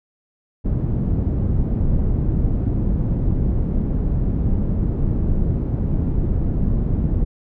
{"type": "low-pass noise", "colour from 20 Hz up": "pink", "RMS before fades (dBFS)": -19, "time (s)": [0.64, 7.25], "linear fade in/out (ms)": 20, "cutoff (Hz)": 220, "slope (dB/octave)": 12, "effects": []}